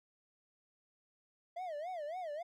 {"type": "tone with vibrato", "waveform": "triangle", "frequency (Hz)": 659.3, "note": "E5", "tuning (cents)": 0, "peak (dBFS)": -37, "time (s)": [1.56, 2.43], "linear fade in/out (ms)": 10, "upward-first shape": "sine", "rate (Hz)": 3.6, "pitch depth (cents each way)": 220, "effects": []}